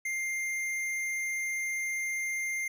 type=tone with hard clipping; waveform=sine; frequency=2105 Hz; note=C7; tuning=10 cents sharp; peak=-32 dBFS; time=0.05-2.68 s; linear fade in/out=5 ms; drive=12 dB; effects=none